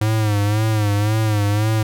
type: tone with vibrato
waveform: square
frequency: 106 Hz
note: G#2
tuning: 36 cents sharp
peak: -16 dBFS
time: 0.01-1.83 s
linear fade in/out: 5 ms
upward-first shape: sine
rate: 1.9 Hz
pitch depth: 71 cents each way
effects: none